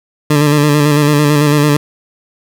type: tone with vibrato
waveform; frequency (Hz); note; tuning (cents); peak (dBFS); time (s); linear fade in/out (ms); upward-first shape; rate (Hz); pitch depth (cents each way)
20% pulse; 147.6; D3; +9; -3; 0.3-1.77; 5; square; 9; 32
effects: none